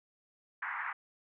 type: band-pass noise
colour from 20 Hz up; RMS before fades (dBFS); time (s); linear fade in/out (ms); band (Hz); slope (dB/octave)
white; -38; 0.62-0.93; 5; 880 to 2000; 48
effects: none